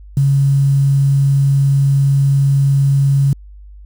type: tone with quantisation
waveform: sine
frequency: 138.59 Hz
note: C#3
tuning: in tune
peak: -9 dBFS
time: 0.17-3.33 s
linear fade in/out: 2 ms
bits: 6
effects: added 50 Hz sine -34 dBFS peak until 3.85 s